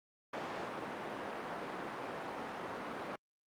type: band-pass noise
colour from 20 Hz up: white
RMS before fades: -42 dBFS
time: 0.33-3.16 s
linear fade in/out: 5 ms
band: 190 to 1100 Hz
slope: 12 dB/octave
effects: Opus 48 kbps